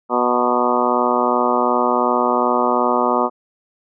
harmonic tone with a mistuned harmonic, 122.7 Hz, B2, 11 cents flat, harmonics 2 / 3 / 4 / 5 / 6 / 7 / 8 / 9 / 10, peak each -23 / -23 / -23 / -23 / -23 / -23 / -23 / -23 / -23 dBFS, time 0.09-3.3 s, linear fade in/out 50 ms, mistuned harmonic 7, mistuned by +47 cents, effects none

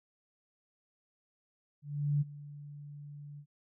sine tone with ADSR envelope, 145.4 Hz, D3, 17 cents flat, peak -25 dBFS, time 1.82-3.46 s, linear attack 390 ms, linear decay 25 ms, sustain -19 dB, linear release 73 ms, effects none

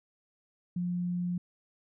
sine tone, 177 Hz, F3, 23 cents sharp, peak -29 dBFS, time 0.76-1.38 s, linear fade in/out 5 ms, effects none

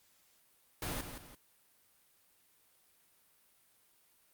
pink noise with echo, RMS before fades -38 dBFS, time 0.82-1.01 s, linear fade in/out 2 ms, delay 170 ms, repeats 2, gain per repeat -8 dB, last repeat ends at 1.35 s, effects white hiss -69 dBFS RMS until 4.33 s + Opus 48 kbps

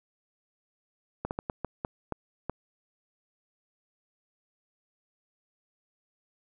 slowing click train, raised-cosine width 1 ms, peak -17 dBFS, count 8, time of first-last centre 1.25-2.496 s, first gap 59 ms, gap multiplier 1.36, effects none

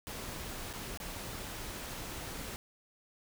pink noise with dropouts, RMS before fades -42 dBFS, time 0.07-2.56 s, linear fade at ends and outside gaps 0 ms, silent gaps 0.729-0.736 / 0.974-1.001 s, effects none

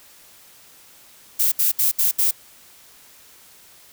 violet noise bursts, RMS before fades -18 dBFS, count 5, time 1.39-2.312 s, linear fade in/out 10 ms, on 130 ms, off 68 ms, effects white hiss -49 dBFS RMS until 3.92 s

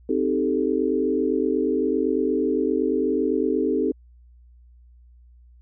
sine chord, A half-diminished seventh, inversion first, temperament equal, 261.6 / 311.1 / 392 / 440 Hz, C4 / Eb4 / G4 / A4, 0 / 0 / 0 / 0 cents, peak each -25 dBFS, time 0.09-3.92 s, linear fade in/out 5 ms, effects added 60 Hz sine -48 dBFS peak until 5.61 s

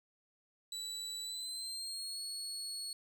30% pulse tone with pitch glide, 3951 to 4359 Hz, B7 to C#8, 0 to -30 cents, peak -37 dBFS, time 0.72-2.93 s, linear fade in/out 2 ms, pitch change +170 cents, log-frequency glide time 1.22-2.21 s, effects none

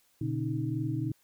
sine tone cluster, 121 / 144.2 / 273.6 / 313.1 Hz, B2 / D3 / C#4 / D#4, -35 / -31 / -23 / +11 cents, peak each -32 / -35 / -40 / -34 dBFS, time 0.21-1.12 s, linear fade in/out 5 ms, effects white hiss -68 dBFS RMS until 1.23 s

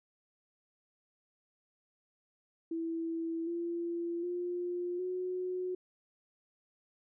sine tone with pitch steps, 329.6 / 341.2 / 353.3 / 365.7 Hz, E4 / F4 / F4 / F#4, 0 / -40 / +20 / -20 cents, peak -33 dBFS, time 2.71-5.75 s, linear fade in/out 5 ms, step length 760 ms, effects none

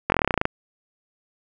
slowing click train, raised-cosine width 0.5 ms, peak -4 dBFS, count 13, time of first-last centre 0.1-0.454 s, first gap 21 ms, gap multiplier 1.06, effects none

